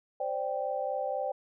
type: chord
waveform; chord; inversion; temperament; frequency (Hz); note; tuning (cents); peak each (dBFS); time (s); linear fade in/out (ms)
sine; C suspended second; none; equal; 523.3 / 587.3 / 784; C5 / D5 / G5; 0 / 0 / 0; -34; 0.2-1.32; 5
effects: none